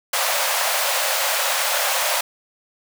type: high-pass noise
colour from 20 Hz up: pink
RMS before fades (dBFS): -21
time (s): 0.13-2.21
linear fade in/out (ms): 5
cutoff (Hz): 520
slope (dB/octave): 96
effects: none